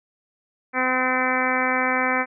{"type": "harmonic tone", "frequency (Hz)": 256.1, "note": "C4", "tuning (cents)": -37, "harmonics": [1, 2, 3, 4, 5, 6, 7, 8, 9], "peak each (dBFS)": [-28, -28, -28, -28, -28, -28, -28, -28, -28], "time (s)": [0.73, 2.26], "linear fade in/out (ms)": 50, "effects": []}